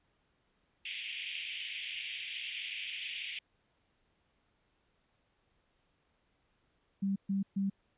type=band-pass noise; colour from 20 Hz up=white; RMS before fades=-41 dBFS; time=0.85-3.39 s; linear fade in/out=5 ms; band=2200 to 3300 Hz; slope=48 dB/octave
type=tone bursts; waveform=sine; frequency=196 Hz; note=G3; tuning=in tune; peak=-29 dBFS; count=3; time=7.02-7.7 s; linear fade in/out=10 ms; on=140 ms; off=130 ms
effects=pink hiss -75 dBFS RMS until 7.97 s + resampled to 8000 Hz